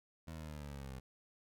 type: exponential sweep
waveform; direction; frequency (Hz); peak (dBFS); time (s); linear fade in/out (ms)
20% pulse; down; 82.41 to 64.2; -40; 0.27-1; 10
effects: none